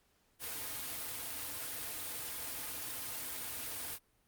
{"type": "noise with comb filter", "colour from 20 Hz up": "white", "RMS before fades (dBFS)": -41, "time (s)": [0.39, 3.99], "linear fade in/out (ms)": 50, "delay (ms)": 5.2, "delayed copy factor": -0.95, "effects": ["pink hiss -73 dBFS RMS until 4.27 s", "Opus 48 kbps"]}